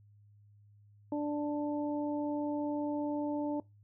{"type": "harmonic tone", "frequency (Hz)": 294.2, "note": "D4", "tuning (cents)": 3, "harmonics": [1, 2, 3], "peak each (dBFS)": [-32, -38, -42], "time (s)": [1.12, 3.6], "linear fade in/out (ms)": 2, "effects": ["noise-tail reverb RT60 0.2 s tail -22 dB re dry", "added 103 Hz sine -58 dBFS peak until 3.83 s"]}